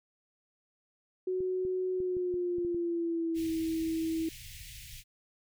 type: tone with pitch glide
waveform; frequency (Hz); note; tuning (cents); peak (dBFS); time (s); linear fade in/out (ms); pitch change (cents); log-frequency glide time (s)
sine; 370 to 324; F#4 to E4; 0 to -30; -29; 1.27-4.29; 5; -230; 1.93-3.5
type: clicks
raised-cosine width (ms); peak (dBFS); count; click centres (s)
3; -33; 8; 1.405 / 1.651 / 2.003 / 2.168 / 2.341 / 2.584 / 2.649 / 2.746
type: band-stop noise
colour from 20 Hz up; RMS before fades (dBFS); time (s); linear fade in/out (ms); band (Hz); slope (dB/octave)
pink; -47; 3.34-5.04; 50; 140 to 2000; 48
effects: none